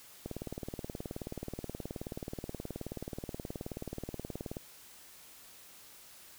click train, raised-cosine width 2 ms, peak -25 dBFS, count 82, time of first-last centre 0.26-4.569 s, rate 18.8 Hz, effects white hiss -55 dBFS RMS until 6.38 s

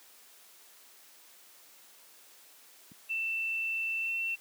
click, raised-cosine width 5 ms, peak -29 dBFS, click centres 2.918 s
sine tone with pitch glide, 2672 to 2698 Hz, E7 to E7, +23 to +40 cents, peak -30 dBFS, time 3.09-4.36 s, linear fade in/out 20 ms, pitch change +17 cents, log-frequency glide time 4.01-4.1 s
effects white hiss -57 dBFS RMS until 4.4 s + high-pass 300 Hz 12 dB/octave

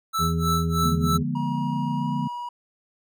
square tone with tremolo, 1318.5 Hz, E6, in tune, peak -22 dBFS, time 0.13-1.18 s, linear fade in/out 20 ms, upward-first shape sine, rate 3.2 Hz, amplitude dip 95%
harmonic tone, 82.4 Hz, E2, in tune, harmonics 1 / 2 / 3 / 5, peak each -27 / -23 / -36 / -33 dBFS, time 0.18-1.24 s, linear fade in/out 50 ms
sine chord, D diminished seventh, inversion none, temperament equal with one note detuned, 146.83 / 174.61 / 207.7 / 241.2 Hz, D3 / F3 / Ab3 / Cb4, 0 / 0 / 0 / -41 cents, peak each -28 / -31 / -32 / -28 dBFS, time 0.83-2.28 s, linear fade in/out 10 ms
triangle tone with pitch glide, 955 to 965.5 Hz, A#5 to B5, +42 to -39 cents, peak -28 dBFS, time 1.35-2.49 s, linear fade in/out 5 ms, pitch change +19 cents, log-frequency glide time 1.96-2.06 s
effects none

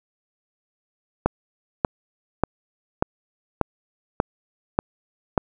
click train, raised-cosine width 1 ms, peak -3 dBFS, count 8, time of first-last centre 1.26-5.378 s, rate 1.7 Hz, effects none

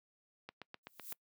click train, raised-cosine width 0.3 ms, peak -30 dBFS, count 6, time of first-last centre 0.49-1.124 s, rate 7.89 Hz
violet noise with exponential growth, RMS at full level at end -42 dBFS, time 0.83-1.13 s, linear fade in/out 2 ms, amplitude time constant 65 ms
effects noise-tail reverb RT60 0.1 s tail -25 dB re dry + high-pass 150 Hz 12 dB/octave

